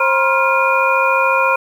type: tone cluster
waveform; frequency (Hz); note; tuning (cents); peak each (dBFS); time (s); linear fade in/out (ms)
sine; 531 / 961 / 1055 / 1394 / 2434; C5 / B5 / C6 / F6 / D#7; +25 / -48 / +14 / -4 / -39; -18; 0-1.56; 5
effects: 7-bit